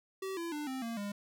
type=tone with pitch steps; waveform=square; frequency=383.4 / 337.6 / 297.4 / 261.9 / 230.6 / 203.1 Hz; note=G4 / E4 / D4 / C4 / A#3 / G#3; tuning=-38 / +41 / +22 / +2 / -19 / -38 cents; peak=-37 dBFS; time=0.22-1.12 s; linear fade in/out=5 ms; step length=150 ms; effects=none